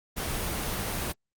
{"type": "noise", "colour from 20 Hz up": "pink", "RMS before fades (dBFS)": -31, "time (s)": [0.16, 1.13], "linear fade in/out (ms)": 20, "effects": ["Opus 24 kbps"]}